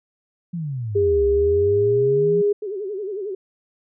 sine exponential two-way sweep, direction down then up, 179.3 to 65.41 to 179.3 Hz, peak -24 dBFS, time 0.53-2.42 s, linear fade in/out 10 ms, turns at 1.26 s
sine tone with pitch glide, 405 to 410.2 Hz, G#4 to G#4, -43 to -21 cents, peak -15 dBFS, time 0.95-2.53 s, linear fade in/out 10 ms, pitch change +22 cents, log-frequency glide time 1.31-2.26 s
sine tone with vibrato, 400.2 Hz, G4, 36 cents sharp, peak -25 dBFS, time 2.62-3.35 s, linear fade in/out 5 ms, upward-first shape sine, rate 11 Hz, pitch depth 130 cents each way
effects none

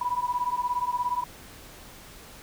sine beating tone pair, 974 / 991 Hz, B5 / B5, -24 / +6 cents, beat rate 17 Hz, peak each -28 dBFS, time 0.01-1.24 s, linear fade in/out 5 ms, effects pink hiss -47 dBFS RMS until 2.42 s

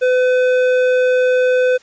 sine tone with hard clipping, 505 Hz, B4, 39 cents sharp, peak -13 dBFS, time 0.01-1.78 s, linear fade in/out 20 ms, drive 10 dB, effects white hiss -49 dBFS RMS until 1.82 s + resampled to 16000 Hz

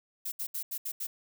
violet noise bursts at uneven times, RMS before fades -35 dBFS, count 6, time 0.25-0.32 / 0.39-0.47 / 0.54-0.63 / 0.71-0.78 / 0.85-0.92 / 1-1.07 s, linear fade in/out 10 ms, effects none

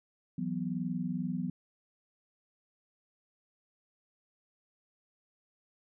sine chord, E suspended second, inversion none, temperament just, 164.81 / 185.42 / 247.2 Hz, E3 / F#3 / B3, 0 / +4 / +2 cents, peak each -37 / -35 / -36 dBFS, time 0.38-1.5 s, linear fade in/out 5 ms, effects none

